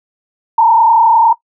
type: tone with frequency modulation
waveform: sine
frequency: 914 Hz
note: A#5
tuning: 34 cents flat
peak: -5 dBFS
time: 0.58-1.33 s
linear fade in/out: 5 ms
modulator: 31.1 Hz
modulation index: 1.2
effects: noise-tail reverb RT60 0.1 s tail -18 dB re dry